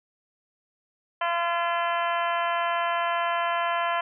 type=harmonic tone with a mistuned harmonic; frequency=341.9 Hz; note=F4; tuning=37 cents flat; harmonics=2 / 3 / 4 / 5 / 6 / 7 / 8 / 9; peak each=-28 / -27 / -32 / -33 / -38 / -40 / -39 / -38 dBFS; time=1.21-4.01 s; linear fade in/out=5 ms; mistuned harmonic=8; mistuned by=-35 cents; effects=none